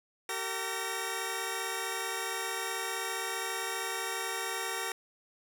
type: tone cluster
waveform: 10% pulse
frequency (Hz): 383.7 / 455.9 / 1859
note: G4 / A#4 / A#6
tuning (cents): -37 / -39 / -5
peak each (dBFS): -29 / -29 / -29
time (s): 0.29-4.92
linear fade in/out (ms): 2
effects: none